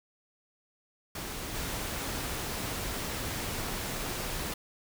pink noise with level steps, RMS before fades -38 / -35 dBFS, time 1.15-4.54 s, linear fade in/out 5 ms, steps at 1.54 s, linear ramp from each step 5 ms, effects none

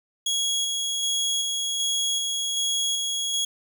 25% pulse tone with tremolo, 3322 Hz, G#7, in tune, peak -19 dBFS, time 0.26-3.45 s, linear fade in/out 5 ms, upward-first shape square, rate 1.3 Hz, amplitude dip 25%, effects none

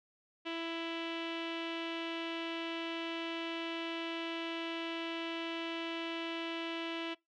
sawtooth tone with low-pass filter, 331.6 Hz, E4, 10 cents sharp, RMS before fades -39 dBFS, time 0.45-7.15 s, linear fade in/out 20 ms, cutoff 3000 Hz, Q 3.9, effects noise-tail reverb RT60 0.2 s tail -24 dB re dry

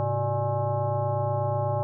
sine tone with frequency modulation, 348.9 Hz, F4, 2 cents flat, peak -23 dBFS, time 0-1.83 s, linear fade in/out 0 ms, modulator 242 Hz, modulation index 2.3, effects none

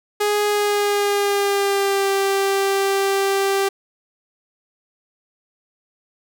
sawtooth tone with pitch glide, 415.3 to 392.4 Hz, G#4 to G4, 0 to +2 cents, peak -13 dBFS, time 0.2-3.69 s, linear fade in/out 10 ms, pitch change -98 cents, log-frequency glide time 0.47-2.11 s, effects none

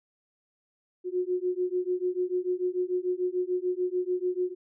sine beating tone pair, 359.4 / 366.2 Hz, F4 / F#4, +50 / -18 cents, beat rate 6.8 Hz, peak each -29 dBFS, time 1.04-4.55 s, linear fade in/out 50 ms, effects none

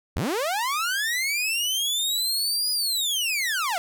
sawtooth linear two-way sweep, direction up then down, 45.84 to 4978 to 651 Hz, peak -20 dBFS, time 0.16-3.78 s, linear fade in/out 0 ms, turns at 2.71 s, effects none

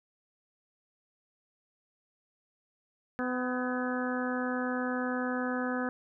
harmonic tone with a mistuned harmonic, 251.7 Hz, B3, 33 cents sharp, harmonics 1 / 2 / 3 / 4 / 5 / 6 / 7, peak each -32 / -36 / -40 / -43 / -40 / -39 / -41 dBFS, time 3.19-5.89 s, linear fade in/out 0 ms, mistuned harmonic 7, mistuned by -63 cents, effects none

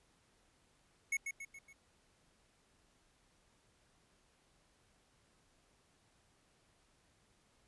square tone with echo, 2198 Hz, C#7, 15 cents flat, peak -33 dBFS, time 1.12-1.17 s, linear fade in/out 5 ms, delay 140 ms, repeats 4, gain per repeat -6 dB, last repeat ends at 1.73 s, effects pink hiss -72 dBFS RMS until 7.67 s + resampled to 24000 Hz

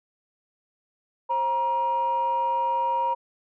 sine tone pair together, 531.7 / 948 Hz, C5 / A#5, +28 / +29 cents, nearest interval minor seventh, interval 1001 cents, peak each -30 / -21 dBFS, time 1.29-3.15 s, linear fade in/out 20 ms, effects tanh soft clip ceiling -17 dBFS

